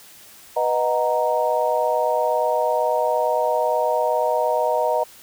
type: chord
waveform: sine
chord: B major seventh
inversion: none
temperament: equal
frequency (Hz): 493.9 / 622.3 / 740 / 932.3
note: B4 / D#5 / F#5 / A#5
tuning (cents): 0 / 0 / 0 / 0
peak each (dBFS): -24 / -21 / -26 / -23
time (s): 0.56-5.04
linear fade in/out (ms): 10
effects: white hiss -46 dBFS RMS until 5.22 s